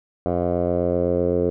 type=tone with low-pass filter sweep; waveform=10% pulse; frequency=87.9 Hz; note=F2; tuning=12 cents sharp; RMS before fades=-21 dBFS; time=0.26-1.5 s; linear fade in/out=0 ms; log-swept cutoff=710 to 470 Hz; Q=3.9; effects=none